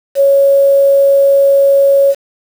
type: tone with quantisation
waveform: sine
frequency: 554.4 Hz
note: C#5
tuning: in tune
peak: -5 dBFS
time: 0.15-2.15 s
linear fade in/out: 50 ms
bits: 5
effects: none